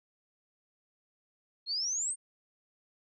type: exponential sweep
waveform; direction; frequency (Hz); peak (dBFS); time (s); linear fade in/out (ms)
sine; up; 4186 to 8810; -30; 1.66-2.16; 50
effects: none